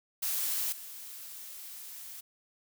blue noise with level steps, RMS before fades -32 / -45 dBFS, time 0.22-2.21 s, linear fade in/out 10 ms, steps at 0.72 s, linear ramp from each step 5 ms, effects none

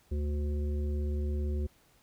harmonic tone, 73.5 Hz, D2, 2 cents sharp, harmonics 1 / 3 / 5 / 7, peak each -29 / -41 / -41 / -50 dBFS, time 0.11-1.67 s, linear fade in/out 10 ms, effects pink hiss -65 dBFS RMS until 2.02 s

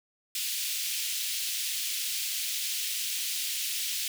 pink high-pass noise, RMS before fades -32 dBFS, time 0.35-4.08 s, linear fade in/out 2 ms, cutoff 2700 Hz, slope 24 dB/octave, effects none

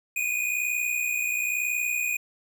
square tone pair together, 2421 / 2482 Hz, D#7 / D#7, -48 / -5 cents, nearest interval unison, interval 43 cents, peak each -31 / -27 dBFS, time 0.16-2.17 s, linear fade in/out 5 ms, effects none

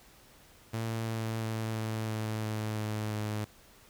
sawtooth tone with pitch steps, 113.1 / 112.12 / 111.16 / 110.2 / 109.25 / 108.3 / 107.37 / 106.44 Hz, A2 / A2 / A2 / A2 / A2 / A2 / A2 / G#2, +48 / +33 / +18 / +3 / -12 / -27 / -42 / +43 cents, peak -28 dBFS, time 0.73-3.45 s, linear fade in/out 10 ms, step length 340 ms, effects pink hiss -58 dBFS RMS until 3.89 s

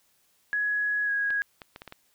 sine tone with pitch glide, 1677 to 1651 Hz, G#6 to G#6, +16 to -11 cents, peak -24 dBFS, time 0.53-1.42 s, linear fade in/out 0 ms, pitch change -27 cents, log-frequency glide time 1.05-1.11 s
clicks, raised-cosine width 0.3 ms, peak -25 dBFS, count 6, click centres 1.305 / 1.618 / 1.761 / 1.819 / 1.877 / 1.924 s
effects white hiss -67 dBFS RMS until 2.14 s

